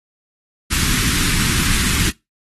pink band-stop noise, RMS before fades -18 dBFS, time 0.7-2.11 s, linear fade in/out 20 ms, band 300 to 1300 Hz, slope 24 dB/octave, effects noise-tail reverb RT60 0.2 s tail -21 dB re dry + AAC 32 kbps

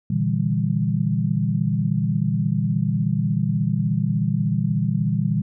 sine chord, E half-diminished seventh, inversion second, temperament just, 118.67 / 148.33 / 164.81 / 197.78 Hz, Bb2 / D3 / E3 / G3, +31 / +18 / 0 / +16 cents, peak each -24 dBFS, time 0.1-5.42 s, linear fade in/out 5 ms, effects none

